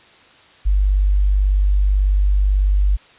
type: tone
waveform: sine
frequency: 49.09 Hz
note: G1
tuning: 3 cents sharp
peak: -12 dBFS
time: 0.65-2.97 s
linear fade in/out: 20 ms
effects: white hiss -48 dBFS RMS until 3.18 s + resampled to 8000 Hz